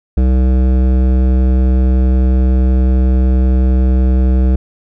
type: tone with hard clipping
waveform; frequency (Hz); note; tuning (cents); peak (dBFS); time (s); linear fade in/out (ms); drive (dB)
sine; 63.9; C2; -40; -10; 0.17-4.56; 5; 14
effects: none